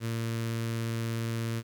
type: tone with notch filter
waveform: sawtooth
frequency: 114.6 Hz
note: A#2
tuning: 29 cents flat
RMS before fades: -32 dBFS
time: 0-1.63 s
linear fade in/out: 50 ms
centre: 770 Hz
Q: 1.3
effects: 11-bit